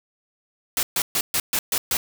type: noise bursts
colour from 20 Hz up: white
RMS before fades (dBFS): -22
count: 7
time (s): 0.77-1.97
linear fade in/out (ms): 2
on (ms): 60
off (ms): 130
effects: none